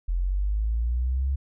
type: linear sweep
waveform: sine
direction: up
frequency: 42 to 69 Hz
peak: -22 dBFS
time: 0.08-1.36 s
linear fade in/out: 10 ms
effects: none